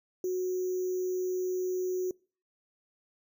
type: tone with sample-and-hold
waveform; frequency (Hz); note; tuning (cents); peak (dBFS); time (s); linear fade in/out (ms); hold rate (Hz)
sine; 366.8; F#4; -15; -28; 0.24-2.11; 2; 6300
effects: noise-tail reverb RT60 0.4 s tail -25 dB re dry